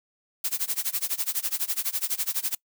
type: noise with tremolo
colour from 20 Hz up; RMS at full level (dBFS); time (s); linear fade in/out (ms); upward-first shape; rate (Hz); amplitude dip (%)
blue; -25; 0.44-2.55; 5; sine; 12; 95
effects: noise-tail reverb RT60 0.1 s tail -25 dB re dry